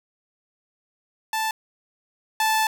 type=tone pair in turn; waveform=sawtooth; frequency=880 / 876.2 Hz; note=A5 / A5; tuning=0 / -7 cents; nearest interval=unison; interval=7 cents; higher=first; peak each=-19 / -15 dBFS; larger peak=second; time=1.33-1.51 / 2.4-2.67 s; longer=second; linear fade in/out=2 ms; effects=none